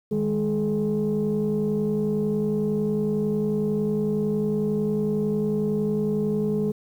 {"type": "tone cluster", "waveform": "sine", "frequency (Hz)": [156.6, 207.6, 426.2], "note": ["D#3", "G#3", "G#4"], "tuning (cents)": [11, 0, 45], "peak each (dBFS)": [-28, -23, -24], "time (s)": [0.11, 6.72], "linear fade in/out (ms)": 10, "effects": ["tanh soft clip ceiling -16 dBFS", "9-bit"]}